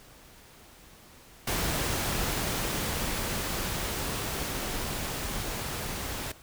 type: noise with level ramp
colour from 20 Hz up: pink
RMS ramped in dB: -29 to -35 dBFS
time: 1.47-6.32 s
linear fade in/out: 5 ms
effects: pink hiss -53 dBFS RMS until 6.42 s